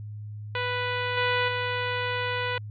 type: tone with level steps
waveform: 10% pulse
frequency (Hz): 493.9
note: B4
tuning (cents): 0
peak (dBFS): -18 / -14 / -18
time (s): 0.55-2.58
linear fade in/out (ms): 2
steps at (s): 1.17 / 1.48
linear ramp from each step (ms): 5
effects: added 105 Hz sine -35 dBFS peak until 2.7 s + resampled to 11025 Hz